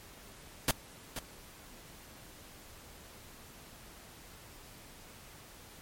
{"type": "noise with echo", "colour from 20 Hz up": "pink", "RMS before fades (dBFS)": -27, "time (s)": [0.68, 0.71], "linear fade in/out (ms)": 2, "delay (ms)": 480, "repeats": 1, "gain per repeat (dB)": -11, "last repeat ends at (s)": 1.19, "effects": ["pink hiss -53 dBFS RMS until 5.81 s", "MP3 64 kbps"]}